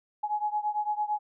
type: beating tone pair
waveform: sine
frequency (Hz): 838 / 846.9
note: G#5 / G#5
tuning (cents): +15 / +34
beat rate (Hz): 8.9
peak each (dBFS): -29 / -31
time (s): 0.23-1.19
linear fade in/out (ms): 10
effects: none